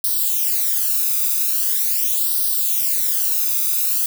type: noise with flanger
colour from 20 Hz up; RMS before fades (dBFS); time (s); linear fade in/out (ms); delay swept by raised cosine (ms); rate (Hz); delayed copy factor
violet; -19; 0.04-4.06; 2; 0.21 to 0.82; 0.42; +0.95
effects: none